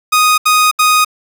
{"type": "tone bursts", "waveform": "sawtooth", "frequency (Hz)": 1244.5, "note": "D#6", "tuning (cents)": 0, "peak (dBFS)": -4, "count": 3, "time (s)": [0.12, 1.048], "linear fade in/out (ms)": 10, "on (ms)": 260, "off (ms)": 74, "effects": []}